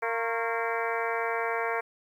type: harmonic tone with a mistuned harmonic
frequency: 230 Hz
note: A#3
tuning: 23 cents flat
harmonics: 2 / 3 / 4 / 5 / 6 / 7 / 8 / 9 / 10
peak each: -32 / -34 / -35 / -36 / -37 / -37 / -38 / -39 / -39 dBFS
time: 0.02-1.81 s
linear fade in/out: 10 ms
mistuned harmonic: 5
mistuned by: -71 cents
effects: 10-bit